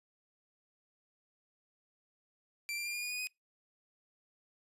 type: tone with pitch steps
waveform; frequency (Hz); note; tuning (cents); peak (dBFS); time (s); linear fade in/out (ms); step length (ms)
sawtooth; 2349 / 2374 / 2398 / 2423 / 2449 / 2474 / 2500; D7 / D7 / D7 / D#7 / D#7 / D#7 / D#7; 0 / +18 / +36 / -47 / -28 / -10 / +8; -33; 2.69-3.271; 0; 83
effects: noise-tail reverb RT60 0.2 s tail -25 dB re dry + resampled to 32000 Hz